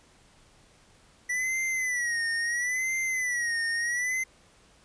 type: tone with vibrato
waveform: square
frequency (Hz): 1957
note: B6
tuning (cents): -16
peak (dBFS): -27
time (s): 1.29-4.24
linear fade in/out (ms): 10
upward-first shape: sine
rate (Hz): 0.74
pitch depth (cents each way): 110
effects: pink hiss -59 dBFS RMS until 4.84 s + resampled to 22050 Hz